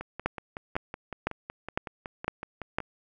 two click trains, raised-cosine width 0.5 ms, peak -21 / -11 dBFS, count 16 / 6, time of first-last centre 0.01-2.803 / 0.26-2.785 s, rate 5.37 / 1.98 Hz, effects none

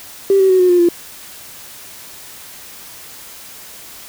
triangle tone with pitch steps, 392 / 382.2 / 372.6 / 363.2 / 354.1 / 345.2 Hz, G4 / G4 / F#4 / F#4 / F4 / F4, 0 / -44 / +12 / -32 / +24 / -20 cents, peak -4 dBFS, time 0.3-0.888 s, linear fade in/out 2 ms, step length 98 ms, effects tanh soft clip ceiling -6 dBFS + white hiss -36 dBFS RMS until 4.08 s

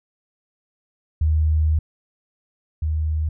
sine tone pair in turn, 77.78 / 77.78 Hz, D#2 / D#2, 0 / 0 cents, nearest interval unison, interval 0 cents, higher neither, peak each -15 / -19 dBFS, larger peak first, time 1.21-1.79 / 2.82-3.29 s, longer first, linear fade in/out 5 ms, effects none

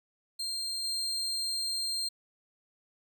35% pulse tone with level steps, 4186 Hz, C8, in tune, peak -31 / -29 dBFS, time 0.39-2.09 s, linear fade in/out 10 ms, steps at 0.84 s, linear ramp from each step 5 ms, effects 11-bit

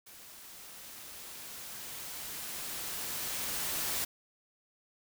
white noise with level ramp, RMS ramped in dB -52 to -33 dBFS, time 0.06-4.05 s, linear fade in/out 10 ms, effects none

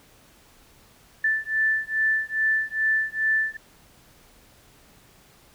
sine beating tone pair, 1760 / 1762.4 Hz, A6 / A6, 0 / +2 cents, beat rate 2.4 Hz, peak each -24 dBFS, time 1.24-3.57 s, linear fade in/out 5 ms, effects pink hiss -55 dBFS RMS until 5.54 s

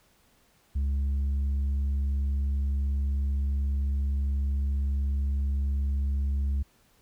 triangle tone with tanh clipping, 69.3 Hz, C#2, in tune, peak -25 dBFS, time 0.75-6.63 s, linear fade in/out 10 ms, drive 8 dB, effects pink hiss -64 dBFS RMS until 7.01 s

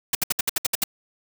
white noise bursts, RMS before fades -21 dBFS, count 9, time 0.13-0.839 s, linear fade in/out 5 ms, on 21 ms, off 65 ms, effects none

